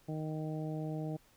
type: harmonic tone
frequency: 155.56 Hz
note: D#3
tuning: in tune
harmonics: 1 / 2 / 3 / 4 / 5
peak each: -37 / -41 / -46 / -46 / -50 dBFS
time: 0.08-1.17 s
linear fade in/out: 10 ms
effects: pink hiss -66 dBFS RMS until 1.36 s